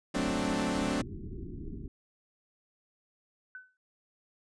sawtooth chord, D dominant seventh, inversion first, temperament equal, 185 / 220 / 261.6 / 293.7 Hz, F#3 / A3 / C4 / D4, 0 / 0 / 0 / 0 cents, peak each -31 / -31 / -30 / -30 dBFS, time 0.14-1.02 s, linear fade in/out 10 ms
pink low-pass noise, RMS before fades -41 dBFS, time 0.16-1.88 s, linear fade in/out 2 ms, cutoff 400 Hz, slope 96 dB/octave
sine tone with exponential decay, 1509 Hz, F#6, 34 cents sharp, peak -39 dBFS, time 3.55-3.77 s, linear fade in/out 1 ms, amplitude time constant 46 ms
effects resampled to 22050 Hz

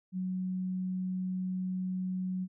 sine tone, 185 Hz, F#3, in tune, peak -31 dBFS, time 0.12-2.48 s, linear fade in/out 50 ms, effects none

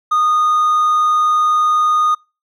triangle tone with hard clipping, 1232 Hz, D#6, 17 cents flat, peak -12 dBFS, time 0.11-2.15 s, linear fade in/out 10 ms, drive 5 dB, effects noise-tail reverb RT60 0.3 s tail -26 dB re dry

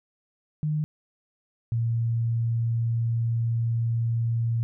sine tone pair in turn, 152.1 / 115.75 Hz, D#3 / A#2, -39 / -12 cents, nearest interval perfect fourth, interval 473 cents, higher first, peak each -23 / -22 dBFS, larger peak second, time 0.63-0.84 / 1.72-4.63 s, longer second, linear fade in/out 0 ms, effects none

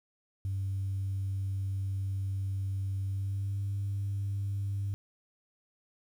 sine tone with pitch glide, 97 to 99.55 Hz, G2 to G2, -18 to +27 cents, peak -29 dBFS, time 0.45-4.94 s, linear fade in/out 0 ms, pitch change +45 cents, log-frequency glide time 3.07-3.59 s, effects tanh soft clip ceiling -27 dBFS + 10-bit

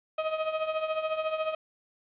35% pulse tone with tremolo, 630 Hz, D#5, 21 cents sharp, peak -23 dBFS, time 0.18-1.55 s, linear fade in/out 5 ms, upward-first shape triangle, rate 14 Hz, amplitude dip 75%, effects resampled to 8000 Hz + 9-bit

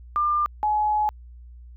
sine tone pair in turn, 1197 / 846.4 Hz, D6 / G#5, +33 / +33 cents, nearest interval tritone, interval 600 cents, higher first, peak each -19 dBFS, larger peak neither, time 0.16-0.46 / 0.63-1.09 s, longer second, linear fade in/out 0 ms, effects added 60 Hz sine -41 dBFS peak until 1.76 s

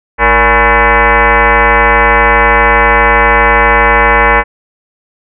sine tone with frequency modulation, 466.2 Hz, A#4, in tune, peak -4 dBFS, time 0.18-4.44 s, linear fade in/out 50 ms, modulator 260 Hz, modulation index 6.7, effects none

